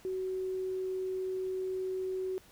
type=tone; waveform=sine; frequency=374.8 Hz; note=F#4; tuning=22 cents sharp; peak=-32 dBFS; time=0.05-2.38 s; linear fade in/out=0 ms; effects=pink hiss -59 dBFS RMS until 2.51 s